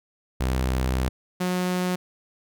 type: tone pair in turn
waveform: sawtooth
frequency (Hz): 64.1 / 181.3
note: C2 / F#3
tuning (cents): -35 / -35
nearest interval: octave + tritone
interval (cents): 1800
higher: second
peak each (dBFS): -18 / -19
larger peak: first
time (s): 0.4-1.09 / 1.4-1.96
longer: first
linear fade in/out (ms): 10
effects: none